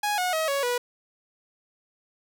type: tone with pitch steps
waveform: sawtooth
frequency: 830.6 / 727.3 / 636.8 / 557.6 / 488.2 Hz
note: G#5 / F#5 / D#5 / C#5 / B4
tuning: 0 / -30 / +40 / +10 / -20 cents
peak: -20 dBFS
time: 0.03-0.78 s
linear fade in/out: 5 ms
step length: 150 ms
effects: none